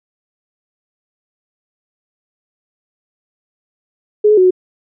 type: tone with pitch steps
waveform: sine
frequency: 420.6 / 425.8 / 369.7 / 367.5 Hz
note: G#4 / G#4 / F#4 / F#4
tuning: +22 / +43 / -1 / -12 cents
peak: -6 dBFS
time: 4.24-4.508 s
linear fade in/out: 10 ms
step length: 67 ms
effects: none